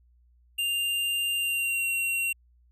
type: tone with pitch glide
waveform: square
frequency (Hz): 2794 to 2744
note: F7 to F7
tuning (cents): 0 to -31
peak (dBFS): -26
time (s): 0.58-2.33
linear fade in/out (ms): 10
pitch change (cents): -31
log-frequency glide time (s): 1.35-1.86
effects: added 60 Hz sine -58 dBFS peak until 2.71 s